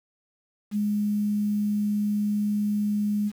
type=tone with quantisation; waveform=sine; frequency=207.7 Hz; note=G#3; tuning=in tune; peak=-22 dBFS; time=0.71-3.32 s; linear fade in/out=50 ms; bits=8; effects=none